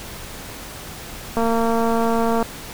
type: click train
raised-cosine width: 1 ms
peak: -8 dBFS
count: 243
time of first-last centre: 1.37-2.427 s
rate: 229 Hz
effects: pink hiss -35 dBFS RMS until 2.73 s